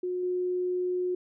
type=tone with level steps; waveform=sine; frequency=361.9 Hz; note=F#4; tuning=38 cents flat; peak=-28 / -26 dBFS; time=0.03-1.15 s; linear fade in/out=5 ms; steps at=0.23 s; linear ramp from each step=2 ms; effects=none